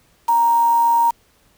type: tone with quantisation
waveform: sine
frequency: 932.3 Hz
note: A#5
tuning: in tune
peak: -12 dBFS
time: 0.28-1.11 s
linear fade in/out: 10 ms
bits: 5
effects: pink hiss -57 dBFS RMS until 1.57 s